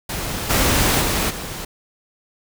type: noise with level steps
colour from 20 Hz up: pink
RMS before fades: -26 / -17 / -20 / -30 dBFS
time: 0.09-1.65 s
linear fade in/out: 5 ms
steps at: 0.49 / 1 / 1.29 s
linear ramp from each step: 20 ms
effects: none